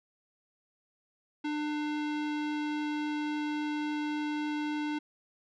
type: tone with low-pass filter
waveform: square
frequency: 299.4 Hz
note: D4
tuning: 33 cents sharp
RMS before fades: -33 dBFS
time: 1.44-4.99 s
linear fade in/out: 10 ms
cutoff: 3400 Hz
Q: 1.1
effects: none